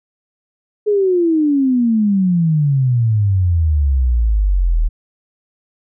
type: exponential sweep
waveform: sine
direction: down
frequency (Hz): 427 to 37.96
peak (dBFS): -11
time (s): 0.86-4.89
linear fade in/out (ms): 20
effects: none